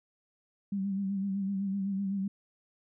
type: tone with vibrato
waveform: sine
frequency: 196 Hz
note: G3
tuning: in tune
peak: -29 dBFS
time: 0.72-2.28 s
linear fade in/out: 5 ms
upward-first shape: sine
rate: 7.9 Hz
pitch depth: 46 cents each way
effects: none